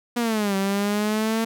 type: exponential two-way sweep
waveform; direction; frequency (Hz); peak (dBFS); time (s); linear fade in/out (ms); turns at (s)
sawtooth; down then up; 243.1 to 193 to 227.4; -17; 0.16-1.45; 10; 0.56
effects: none